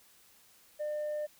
sine tone with tanh clipping, 600 Hz, D5, 37 cents sharp, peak -33 dBFS, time 0.79-1.27 s, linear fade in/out 20 ms, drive 1 dB, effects white hiss -62 dBFS RMS until 1.39 s

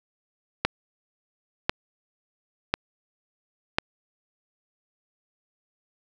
click train, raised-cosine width 0.3 ms, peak -4 dBFS, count 4, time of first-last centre 0.65-3.785 s, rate 0.957 Hz, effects none

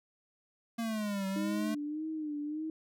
square exponential two-way sweep, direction down then up, 232.9 to 191.4 to 219.2 Hz, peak -33 dBFS, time 0.78-1.75 s, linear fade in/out 10 ms, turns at 1.27 s
sine tone with vibrato, 304.6 Hz, D#4, 37 cents flat, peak -34 dBFS, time 1.36-2.7 s, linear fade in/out 2 ms, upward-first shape sine, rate 1.7 Hz, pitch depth 69 cents each way
effects none

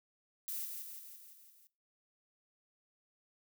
violet noise with echo, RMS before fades -40 dBFS, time 0.48-0.65 s, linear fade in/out 0 ms, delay 170 ms, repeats 6, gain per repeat -4 dB, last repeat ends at 1.67 s, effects noise-tail reverb RT60 0.3 s tail -19 dB re dry

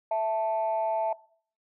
sine tone pair together, 659.3 / 880 Hz, E5 / A5, 0 / 0 cents, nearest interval perfect fourth, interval 500 cents, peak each -25 / -27 dBFS, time 0.11-1.13 s, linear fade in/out 5 ms, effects noise-tail reverb RT60 0.5 s tail -21 dB re dry + tanh soft clip ceiling -19 dBFS

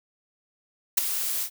blue noise with ADSR envelope, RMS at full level -17 dBFS, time 0.97-1.5 s, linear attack 9 ms, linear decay 13 ms, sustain -11 dB, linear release 75 ms, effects none

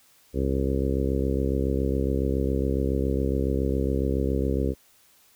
harmonic tone, 67.2 Hz, C2, 47 cents sharp, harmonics 1 / 2 / 3 / 4 / 5 / 6 / 7 / 8, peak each -26 / -31 / -32 / -30 / -33 / -31 / -32 / -37 dBFS, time 0.33-4.75 s, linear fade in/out 50 ms, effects white hiss -59 dBFS RMS until 5.35 s

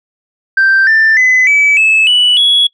sine tone with pitch steps, 1567 / 1779.3 / 2020 / 2294 / 2605 / 2958 / 3359 Hz, G6 / A6 / B6 / D7 / E7 / F#7 / G#7, -1 / +19 / +39 / -41 / -21 / -1 / +19 cents, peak -4 dBFS, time 0.57-2.67 s, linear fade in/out 5 ms, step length 300 ms, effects noise-tail reverb RT60 0.1 s tail -23 dB re dry + tanh soft clip ceiling -3 dBFS

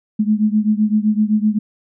sine beating tone pair, 210.4 / 218.2 Hz, G#3 / A3, +23 / -14 cents, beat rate 7.8 Hz, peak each -15 / -17 dBFS, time 0.19-1.59 s, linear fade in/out 10 ms, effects none

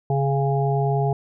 harmonic tone with a mistuned harmonic, 138.59 Hz, C#3, in tune, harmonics 1 / 3 / 5 / 6, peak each -20 / -25 / -27 / -28 dBFS, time 0.1-1.13 s, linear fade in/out 2 ms, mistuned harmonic 6, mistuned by -18 cents, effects none

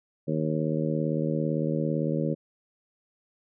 harmonic tone, 77.78 Hz, D#2, in tune, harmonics 2 / 3 / 4 / 5 / 6 / 7, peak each -28 / -31 / -32 / -36 / -34 / -33 dBFS, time 0.27-2.35 s, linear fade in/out 20 ms, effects none

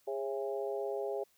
harmonic tone with a mistuned harmonic, 136.4 Hz, C#3, 28 cents flat, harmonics 3 / 4 / 5 / 6, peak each -36 / -39 / -41 / -45 dBFS, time 0.07-1.24 s, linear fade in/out 10 ms, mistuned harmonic 5, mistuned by -43 cents, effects white hiss -70 dBFS RMS until 1.37 s

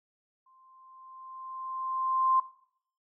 sine tone with exponential growth, 1046.5 Hz, C6, in tune, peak -20 dBFS, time 0.46-2.4 s, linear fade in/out 5 ms, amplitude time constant 420 ms, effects noise-tail reverb RT60 0.6 s tail -17 dB re dry

